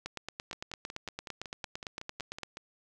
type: two click trains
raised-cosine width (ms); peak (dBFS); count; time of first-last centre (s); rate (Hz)
0.2; -20 / -24; 22 / 12; 0.06-2.433 / 0.53-2.571; 8.85 / 5.39
effects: none